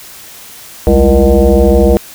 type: tone with frequency modulation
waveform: sine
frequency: 207.7 Hz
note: G#3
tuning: in tune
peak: -4 dBFS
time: 0.87-1.97 s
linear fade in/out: 0 ms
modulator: 134 Hz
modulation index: 3
effects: white hiss -33 dBFS RMS until 2.14 s